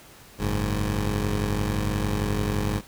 15% pulse tone pair together, 46.25 / 103.83 Hz, F#1 / G#2, 0 / 0 cents, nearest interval octave + major second, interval 1400 cents, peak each -20 dBFS, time 0.38-2.82 s, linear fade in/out 50 ms, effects pink hiss -49 dBFS RMS until 2.87 s

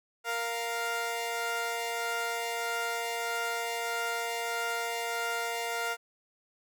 15% pulse tone pair together, 466.2 / 698.5 Hz, A#4 / F5, 0 / 0 cents, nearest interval perfect fifth, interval 700 cents, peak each -28 / -27 dBFS, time 0.24-5.97 s, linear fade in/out 50 ms, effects none

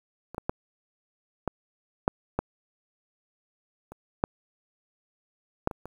clicks, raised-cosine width 1 ms, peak -26 / -17 / -12 / -13 / -7 / -11 / -28 / -8 / -9 / -22 / -25 dBFS, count 11, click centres 0.346 / 0.381 / 0.495 / 1.477 / 2.079 / 2.39 / 3.92 / 4.239 / 5.674 / 5.712 / 5.856 s, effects 8-bit

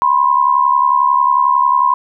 sine tone pair together, 987.8 / 1058.9 Hz, B5 / C6, 0 / +20 cents, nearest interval minor second, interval 120 cents, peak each -12 dBFS, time 0.02-1.94 s, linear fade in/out 0 ms, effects none

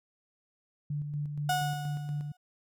sine tone with tremolo, 146.83 Hz, D3, in tune, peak -30 dBFS, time 0.9-2.32 s, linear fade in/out 5 ms, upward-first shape square, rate 4.2 Hz, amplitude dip 40%
35% pulse tone with exponential decay, 730 Hz, F#5, 24 cents flat, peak -23 dBFS, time 1.49-2.37 s, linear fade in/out 5 ms, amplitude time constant 190 ms
effects none

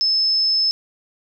sine tone, 5230 Hz, E8, 15 cents flat, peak -15 dBFS, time 0.01-0.71 s, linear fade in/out 0 ms, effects none

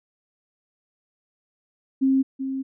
sine tone pair in turn, 267 / 267 Hz, C4 / C4, +35 / +35 cents, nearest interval unison, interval 0 cents, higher neither, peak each -16 / -25 dBFS, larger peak first, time 2.01-2.23 / 2.39-2.63 s, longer second, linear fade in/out 20 ms, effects none

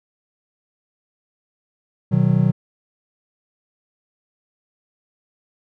triangle chord, B major, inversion none, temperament just, 123.47 / 154.34 / 185.21 Hz, B2 / D#3 / F#3, 0 / -14 / +2 cents, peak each -16 dBFS, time 2.11-2.52 s, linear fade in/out 20 ms, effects none

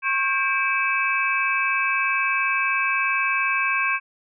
sine tone cluster, 1089 / 1591 / 2314 / 2595 Hz, C#6 / G6 / D7 / E7, -31 / +25 / -26 / -28 cents, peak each -25 dBFS, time 0.02-4 s, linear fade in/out 50 ms, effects none

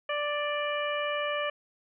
harmonic tone with a mistuned harmonic, 587.3 Hz, D5, in tune, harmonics 1 / 2 / 3 / 4 / 5, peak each -31 / -34 / -36 / -37 / -38 dBFS, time 0.09-1.5 s, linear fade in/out 5 ms, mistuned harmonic 4, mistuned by +15 cents, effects none

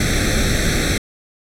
pink noise with comb filter, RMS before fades -17 dBFS, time 0-0.98 s, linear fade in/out 5 ms, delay 0.51 ms, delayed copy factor +0.95, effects low-pass 9000 Hz 12 dB/octave

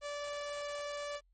sawtooth tone, 581 Hz, D5, 19 cents flat, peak -34 dBFS, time 0.01-1.21 s, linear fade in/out 50 ms, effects added 44 Hz sine -66 dBFS peak until 1.33 s + MP3 32 kbps

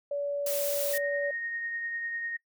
sine tone, 572 Hz, D5, 46 cents flat, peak -28 dBFS, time 0.11-1.31 s, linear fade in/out 5 ms
blue noise, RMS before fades -33 dBFS, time 0.46-0.98 s, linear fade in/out 5 ms
sine tone with tremolo, 1859 Hz, A#6, 5 cents flat, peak -31 dBFS, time 0.93-2.37 s, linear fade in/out 10 ms, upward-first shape triangle, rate 10 Hz, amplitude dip 35%
effects noise-tail reverb RT60 0.1 s tail -18 dB re dry

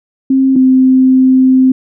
sine tone pair in turn, 266 / 259.9 Hz, C4 / C4, +29 / -11 cents, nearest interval unison, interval 40 cents, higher first, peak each -6 / -4 dBFS, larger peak second, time 0.3-0.56 / 0.56-1.72 s, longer second, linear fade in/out 5 ms, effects none

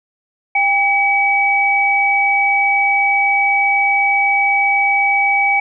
sine tone pair together, 798 / 2277 Hz, G5 / C#7, +31 / +46 cents, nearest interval octave + tritone, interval 1815 cents, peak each -16 / -13 dBFS, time 0.55-5.6 s, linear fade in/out 5 ms, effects none

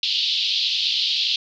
pink band-pass noise, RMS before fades -22 dBFS, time 0.03-1.36 s, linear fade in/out 2 ms, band 3000 to 4600 Hz, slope 48 dB/octave, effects none

